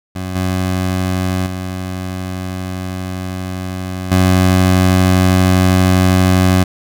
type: tone with level steps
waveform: 20% pulse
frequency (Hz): 92.5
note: F#2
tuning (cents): 0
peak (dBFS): -16 / -10 / -16 / -4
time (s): 0.15-6.64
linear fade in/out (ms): 10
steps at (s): 0.35 / 1.46 / 4.11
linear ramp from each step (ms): 10
effects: none